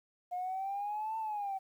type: exponential two-way sweep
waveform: sine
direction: up then down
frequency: 712 to 895 to 761 Hz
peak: -33 dBFS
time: 0.31-1.59 s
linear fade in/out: 20 ms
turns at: 1.18 s
effects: tanh soft clip ceiling -30 dBFS + 11-bit